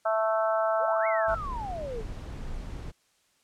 harmonic tone, 220 Hz, A3, in tune, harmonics 3 / 4 / 5 / 6 / 7, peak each -25 / -32 / -35 / -30 / -39 dBFS, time 0.05-1.35 s, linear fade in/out 10 ms
sine exponential two-way sweep, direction up then down, 415.3 to 2217 to 415.3 Hz, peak -33 dBFS, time 0.79-2.04 s, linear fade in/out 50 ms, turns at 1.07 s
brown noise, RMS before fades -37 dBFS, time 1.27-2.92 s, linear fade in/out 20 ms
effects white hiss -68 dBFS RMS until 3.43 s + low-pass 9000 Hz 12 dB/octave

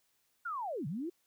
sine linear two-way sweep, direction down then up, 1457 to 130 to 365.8 Hz, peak -35 dBFS, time 0.45-1.1 s, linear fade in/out 10 ms, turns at 0.87 s, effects white hiss -75 dBFS RMS until 1.26 s

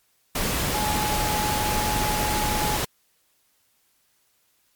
sine tone in noise, 845 Hz, G#5, 30 cents sharp, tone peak -26 dBFS, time 0.74-2.77 s, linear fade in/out 5 ms, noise pink, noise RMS -25 dBFS, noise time 0.35-2.85 s, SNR -4 dB, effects white hiss -66 dBFS RMS until 4.75 s + MP3 96 kbps

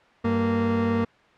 30% pulse tone pair together, 97.2 / 231.2 Hz, G2 / A#3, -14 / -14 cents, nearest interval octave + minor third, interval 1500 cents, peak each -25 / -19 dBFS, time 0.24-1.05 s, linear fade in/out 10 ms, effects white hiss -55 dBFS RMS until 1.37 s + low-pass 2000 Hz 12 dB/octave

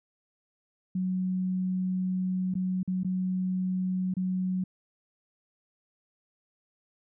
sine tone with dropouts, 185 Hz, F#3, in tune, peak -26 dBFS, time 0.95-4.64 s, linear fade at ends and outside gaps 5 ms, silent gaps 2.541-2.552 / 2.831-2.876 / 3.034-3.046 / 4.14-4.167 s, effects none

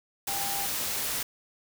sine tone in noise, 796 Hz, G5, 26 cents sharp, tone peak -35 dBFS, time 0.28-0.66 s, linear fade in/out 5 ms, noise white, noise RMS -31 dBFS, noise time 0.27-1.23 s, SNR -7 dB, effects none

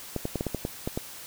clicks, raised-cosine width 2 ms, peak -15 dBFS, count 9, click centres 0.163 / 0.254 / 0.357 / 0.409 / 0.467 / 0.547 / 0.651 / 0.875 / 0.975 s, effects white hiss -43 dBFS RMS until 1.26 s

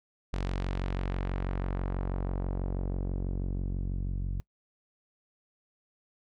sawtooth tone with low-pass filter sweep, 46.13 Hz, F#1, 4 cents flat, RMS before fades -32 dBFS, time 0.33-4.4 s, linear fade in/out 0 ms, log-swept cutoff 5500 to 150 Hz, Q 0.82, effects noise-tail reverb RT60 0.1 s tail -24 dB re dry

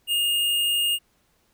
square tone, 2836 Hz, F7, 26 cents sharp, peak -21 dBFS, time 0.07-0.99 s, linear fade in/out 50 ms, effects pink hiss -66 dBFS RMS until 1.53 s

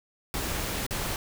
pink noise with dropouts, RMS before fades -31 dBFS, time 0.34-1.16 s, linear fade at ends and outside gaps 1 ms, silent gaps 0.865-0.908 s, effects none

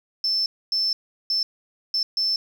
sine tone bursts at uneven times, 5300 Hz, E8, 9 cents sharp, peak -19 dBFS, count 5, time 0.24-0.46 / 0.72-0.93 / 1.3-1.43 / 1.94-2.03 / 2.17-2.36 s, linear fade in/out 2 ms, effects tanh soft clip ceiling -15 dBFS + 8-bit

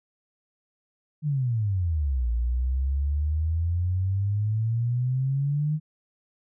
sine exponential two-way sweep, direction down then up, 155.6 to 57.3 to 155.6 Hz, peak -22 dBFS, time 1.22-5.8 s, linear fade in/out 50 ms, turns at 2.3 s, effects none

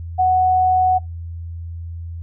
sine tone, 741 Hz, F#5, 2 cents sharp, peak -12 dBFS, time 0.18-0.99 s, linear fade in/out 20 ms, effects noise-tail reverb RT60 0.2 s tail -24 dB re dry + added 84 Hz sine -27 dBFS peak until 2.22 s

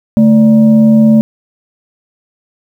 sine tone with frequency modulation, 220 Hz, A3, in tune, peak -3 dBFS, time 0.17-1.21 s, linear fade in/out 0 ms, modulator 363 Hz, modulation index 0.42, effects 7-bit

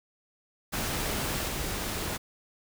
pink noise with level steps, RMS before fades -31 / -33 dBFS, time 0.72-2.18 s, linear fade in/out 20 ms, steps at 1.48 s, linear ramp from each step 5 ms, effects none

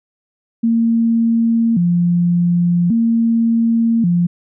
sine tone with vibrato, 199.8 Hz, G3, 33 cents sharp, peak -11 dBFS, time 0.63-4.27 s, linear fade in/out 10 ms, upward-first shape square, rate 0.44 Hz, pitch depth 240 cents each way, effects none

